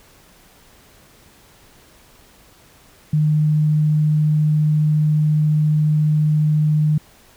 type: tone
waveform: sine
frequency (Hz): 152.4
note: D#3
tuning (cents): -36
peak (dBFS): -13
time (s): 3.13-6.98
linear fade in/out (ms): 5
effects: pink hiss -50 dBFS RMS until 7.36 s